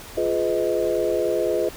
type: chord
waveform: sine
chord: F half-diminished seventh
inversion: none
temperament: just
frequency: 349.2 / 419.1 / 502.9 / 628.6 Hz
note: F4 / Ab4 / Cb5 / Eb5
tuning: 0 / +16 / +31 / +18 cents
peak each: -25 dBFS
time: 0.17-1.69 s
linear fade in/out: 5 ms
effects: pink hiss -40 dBFS RMS until 1.76 s